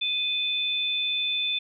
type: tone pair together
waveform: sine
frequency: 2489 / 3527 Hz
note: D#7 / A7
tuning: 0 / +3 cents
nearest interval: tritone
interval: 603 cents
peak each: -30 / -25 dBFS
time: 0.01-1.59 s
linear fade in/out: 10 ms
effects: none